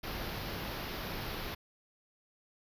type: band-stop noise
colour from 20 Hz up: pink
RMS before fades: -39 dBFS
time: 0.03-1.55 s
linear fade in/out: 10 ms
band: 5400 to 12000 Hz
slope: 48 dB/octave
effects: resampled to 32000 Hz